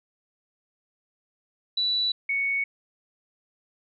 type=tone pair in turn; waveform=sine; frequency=3951 / 2222 Hz; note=B7 / C#7; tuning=0 / +4 cents; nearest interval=minor seventh; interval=996 cents; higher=first; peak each=-22 / -23 dBFS; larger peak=first; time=1.77-2.12 / 2.29-2.64 s; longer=neither; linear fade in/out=5 ms; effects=none